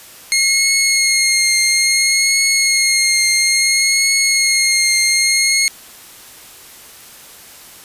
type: tone with vibrato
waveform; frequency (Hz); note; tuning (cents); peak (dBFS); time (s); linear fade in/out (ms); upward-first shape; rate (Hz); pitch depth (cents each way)
15% pulse; 2148; C7; +45; -5; 0.32-5.68; 0; triangle; 0.59; 27
effects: white hiss -39 dBFS RMS until 7.84 s + resampled to 32000 Hz